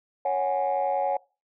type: chord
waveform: sine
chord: C# suspended fourth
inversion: none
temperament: equal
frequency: 554.4 / 740 / 830.6 Hz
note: C#5 / F#5 / G#5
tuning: 0 / 0 / 0 cents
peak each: -26 dBFS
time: 0.25-1.17 s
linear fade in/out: 5 ms
effects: noise-tail reverb RT60 0.3 s tail -23 dB re dry + tanh soft clip ceiling -17 dBFS